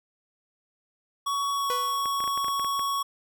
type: tone with pitch glide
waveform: square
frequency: 1122 to 1113 Hz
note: C#6 to C#6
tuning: +21 to +7 cents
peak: -26 dBFS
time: 1.26-3.03 s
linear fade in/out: 10 ms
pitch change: -14 cents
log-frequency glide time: 1.53-1.69 s
type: tone with exponential decay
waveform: sawtooth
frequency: 493.9 Hz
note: B4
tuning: in tune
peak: -24 dBFS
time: 1.7-2.16 s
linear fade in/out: 0 ms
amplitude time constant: 100 ms
type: clicks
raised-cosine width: 0.5 ms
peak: -23 dBFS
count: 10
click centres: 2.057 / 2.204 / 2.24 / 2.277 / 2.376 / 2.445 / 2.483 / 2.596 / 2.646 / 2.794 s
effects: none